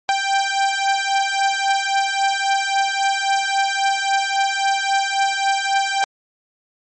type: beating tone pair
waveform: sawtooth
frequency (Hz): 784 / 787.7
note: G5 / G5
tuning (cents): 0 / +8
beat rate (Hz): 3.7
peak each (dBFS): -16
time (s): 0.09-6.04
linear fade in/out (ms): 0
effects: MP3 32 kbps